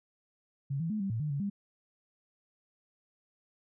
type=tone with pitch steps; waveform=sine; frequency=138.4 / 164.6 / 214 / 195.4 / 112.5 / 150.5 / 141.1 / 200.7 Hz; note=C#3 / E3 / A3 / G3 / A2 / D3 / C#3 / G3; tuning=-2 / -2 / -48 / -5 / +39 / +43 / +31 / +41 cents; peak=-30 dBFS; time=0.7-1.5 s; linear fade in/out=10 ms; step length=100 ms; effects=none